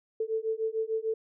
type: beating tone pair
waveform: sine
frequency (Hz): 440 / 446.7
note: A4 / A4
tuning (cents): 0 / +26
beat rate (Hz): 6.7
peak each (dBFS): -31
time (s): 0.2-1.14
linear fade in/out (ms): 5
effects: none